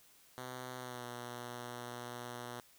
5% pulse tone with pitch glide, 126.6 to 121.37 Hz, B2 to B2, +43 to -30 cents, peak -32 dBFS, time 0.38-2.6 s, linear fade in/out 0 ms, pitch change -73 cents, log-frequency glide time 0.78-1.06 s, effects white hiss -64 dBFS RMS until 2.78 s

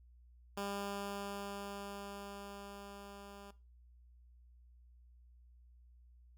10% pulse tone with level ramp, 200.4 Hz, G3, 38 cents sharp, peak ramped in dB -30 to -44 dBFS, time 0.57-3.51 s, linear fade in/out 5 ms, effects noise-tail reverb RT60 0.3 s tail -17 dB re dry + added 60 Hz sine -59 dBFS peak until 6.37 s

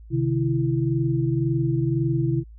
sine tone cluster, 130.8 / 152.7 / 332.8 Hz, C3 / D#3 / E4, 0 / -32 / +17 cents, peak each -22 / -26 / -25 dBFS, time 0.1-2.44 s, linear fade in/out 50 ms, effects added 55 Hz sine -41 dBFS peak until 2.58 s

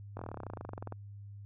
slowing click train, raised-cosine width 1 ms, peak -27 dBFS, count 23, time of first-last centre 0.17-0.923 s, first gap 22 ms, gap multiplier 1.04, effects added 101 Hz sine -45 dBFS peak until 1.45 s

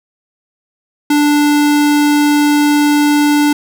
square tone, 293.7 Hz, D4, in tune, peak -9 dBFS, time 1.1-3.53 s, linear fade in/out 5 ms, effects none

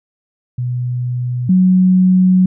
sine tone pair in turn, 123.7 / 184.81 Hz, B2 / F#3, +3 / -2 cents, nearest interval perfect fifth, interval 695 cents, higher second, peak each -16 / -7 dBFS, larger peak second, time 0.58-1.49 / 1.49-2.46 s, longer second, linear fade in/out 5 ms, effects none

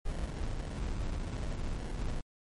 brown noise with sample-and-hold, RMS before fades -35 dBFS, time 0.05-2.21 s, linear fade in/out 10 ms, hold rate 1225 Hz, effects MP3 48 kbps

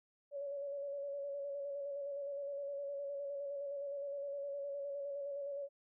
sine tone with vibrato, 564 Hz, C#5, 30 cents sharp, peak -39 dBFS, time 0.31-5.69 s, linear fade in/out 50 ms, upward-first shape square, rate 9.7 Hz, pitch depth 25 cents each way, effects none

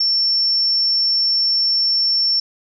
sine tone, 5420 Hz, E8, 47 cents sharp, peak -14 dBFS, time 0-2.4 s, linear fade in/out 5 ms, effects none

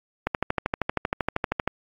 click train, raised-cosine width 0.5 ms, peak -8 dBFS, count 19, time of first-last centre 0.27-1.676 s, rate 12.8 Hz, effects AAC 64 kbps

